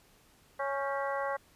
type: harmonic tone with a mistuned harmonic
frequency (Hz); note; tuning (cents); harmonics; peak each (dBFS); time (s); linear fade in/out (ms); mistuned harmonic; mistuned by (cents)
277.2; C#4; 0; 2 / 3 / 4 / 5 / 6 / 7; -34 / -37 / -37 / -43 / -42 / -42; 0.59-1.37; 10; 6; -82
effects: pink hiss -63 dBFS RMS until 1.55 s + resampled to 32000 Hz